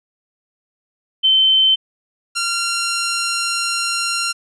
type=tone pair in turn; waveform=sine / 10% pulse; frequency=3084 / 1380.9 Hz; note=G7 / F6; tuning=-29 / -20 cents; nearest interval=octave + major second; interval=1391 cents; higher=first; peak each=-10 dBFS; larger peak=neither; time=1.23-1.76 / 2.35-4.33 s; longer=second; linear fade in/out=20 ms; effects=resampled to 24000 Hz